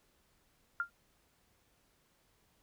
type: tone with exponential decay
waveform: sine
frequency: 1396.9 Hz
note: F6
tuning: in tune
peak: -27 dBFS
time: 0.8-0.9 s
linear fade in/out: 1 ms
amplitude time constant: 21 ms
effects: pink hiss -72 dBFS RMS until 2.62 s